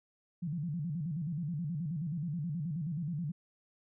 sine tone with vibrato, 159.3 Hz, D#3, 41 cents sharp, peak -33 dBFS, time 0.42-3.32 s, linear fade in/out 10 ms, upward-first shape square, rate 9.4 Hz, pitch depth 160 cents each way, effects none

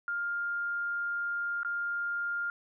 sine tone with dropouts, 1404 Hz, F6, 9 cents sharp, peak -30 dBFS, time 0.08-2.5 s, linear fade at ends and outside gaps 1 ms, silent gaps 1.632-1.648 s, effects none

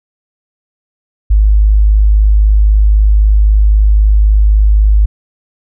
sine tone, 51.91 Hz, G#1, in tune, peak -4 dBFS, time 1.3-5.06 s, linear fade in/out 10 ms, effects none

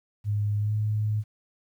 sine tone with pitch glide, 103.83 to 106.63 Hz, G#2 to G#2, 0 to +46 cents, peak -23 dBFS, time 0.24-1.24 s, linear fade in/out 50 ms, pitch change +46 cents, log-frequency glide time 0.59-0.73 s, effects 10-bit

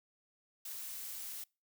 blue noise, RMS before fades -44 dBFS, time 0.65-1.44 s, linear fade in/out 5 ms, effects noise-tail reverb RT60 0.3 s tail -26 dB re dry

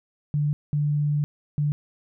sine tone bursts at uneven times, 147.3 Hz, D3, 6 cents sharp, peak -20 dBFS, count 3, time 0.34-0.53 / 0.73-1.24 / 1.58-1.72 s, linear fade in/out 0 ms, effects none

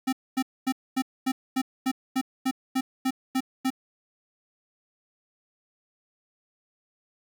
square tone bursts, 261.6 Hz, C4, in tune, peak -23 dBFS, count 13, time 0.07-3.704 s, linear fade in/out 10 ms, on 58 ms, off 240 ms, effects 9-bit

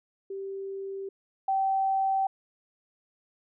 sine tone pair in turn, 390 / 773.5 Hz, G4 / G5, -9 / -23 cents, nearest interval octave, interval 1186 cents, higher second, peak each -33 / -23 dBFS, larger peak second, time 0.3-1.09 / 1.48-2.27 s, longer neither, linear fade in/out 5 ms, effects none

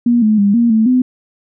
sine tone with pitch steps, 238.8 / 215 / 201.4 / 235.4 / 220.5 / 253 Hz, A#3 / A3 / G3 / A#3 / A3 / B3, +42 / -40 / +47 / +17 / +4 / +42 cents, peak -8 dBFS, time 0.06-1.02 s, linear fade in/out 5 ms, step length 160 ms, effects none

